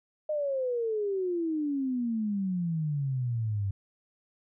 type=exponential sweep; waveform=sine; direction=down; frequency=618 to 96.3 Hz; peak=-27 dBFS; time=0.29-3.71 s; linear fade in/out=5 ms; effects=none